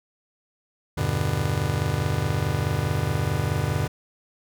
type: chord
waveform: 45% pulse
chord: E minor seventh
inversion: none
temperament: just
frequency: 82.41 / 98.89 / 123.61 / 148.33 Hz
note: E2 / G2 / B2 / D3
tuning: 0 / +16 / +2 / +18 cents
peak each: -30 / -28 / -28 / -27 dBFS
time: 0.97-3.88 s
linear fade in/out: 10 ms
effects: none